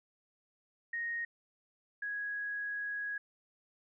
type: tone pair in turn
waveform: sine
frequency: 1865 / 1661.5 Hz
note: A#6 / G#6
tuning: 0 / 0 cents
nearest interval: major second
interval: 200 cents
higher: first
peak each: -34 / -35 dBFS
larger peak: first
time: 0.93-1.25 / 2.02-3.18 s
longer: second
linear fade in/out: 5 ms
effects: none